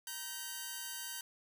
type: tone pair together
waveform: 5% pulse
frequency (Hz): 943 / 1543.9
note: A#5 / G6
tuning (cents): +20 / -27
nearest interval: major sixth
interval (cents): 853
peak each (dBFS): -35 / -31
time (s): 0.07-1.21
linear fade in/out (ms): 2
effects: none